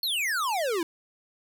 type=exponential sweep; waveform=square; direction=down; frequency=4435 to 314.7 Hz; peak=-26 dBFS; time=0.03-0.83 s; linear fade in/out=2 ms; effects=none